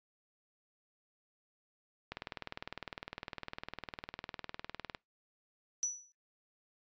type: click train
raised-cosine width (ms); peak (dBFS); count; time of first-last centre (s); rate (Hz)
0.3; -24; 57; 2.12-4.948; 19.8
type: tone with exponential decay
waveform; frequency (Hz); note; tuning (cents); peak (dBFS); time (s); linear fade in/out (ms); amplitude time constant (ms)
sine; 5920; F#8; 0; -28; 5.83-6.12; 0; 62
effects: noise-tail reverb RT60 0.2 s tail -25 dB re dry + resampled to 16000 Hz